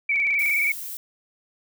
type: tone with vibrato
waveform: sine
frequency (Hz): 2269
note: C#7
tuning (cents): +40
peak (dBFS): -19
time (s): 0.09-0.72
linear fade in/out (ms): 5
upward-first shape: square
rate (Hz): 19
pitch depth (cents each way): 43
type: clicks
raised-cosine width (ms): 0.2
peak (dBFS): -24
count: 8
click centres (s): 0.159 / 0.201 / 0.269 / 0.308 / 0.342 / 0.421 / 0.461 / 0.498
type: noise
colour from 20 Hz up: violet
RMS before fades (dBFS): -34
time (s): 0.39-0.97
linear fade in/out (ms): 0
effects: none